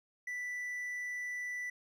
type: tone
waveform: triangle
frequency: 1975.5 Hz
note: B6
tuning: in tune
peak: -35 dBFS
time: 0.27-1.7 s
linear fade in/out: 5 ms
effects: none